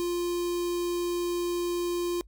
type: tone with notch filter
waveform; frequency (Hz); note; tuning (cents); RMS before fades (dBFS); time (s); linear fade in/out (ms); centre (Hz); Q
square; 349.2; F4; 0; -29; 0-2.21; 0; 1600; 0.86
effects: noise-tail reverb RT60 0.1 s tail -24 dB re dry + added 50 Hz sine -50 dBFS peak until 2.27 s